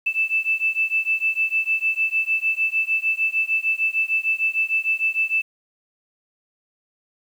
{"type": "beating tone pair", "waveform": "sine", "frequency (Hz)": [2636, 2642.6], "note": ["E7", "E7"], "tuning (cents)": [-1, 4], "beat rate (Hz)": 6.6, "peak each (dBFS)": -22, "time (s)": [0.06, 5.42], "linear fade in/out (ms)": 10, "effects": ["8-bit"]}